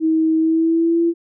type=tone with pitch glide; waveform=sine; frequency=319.4 to 337.2 Hz; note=D#4 to E4; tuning=+45 to +39 cents; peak=-13 dBFS; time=0-1.14 s; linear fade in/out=50 ms; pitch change=+94 cents; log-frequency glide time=0.38-1.02 s; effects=none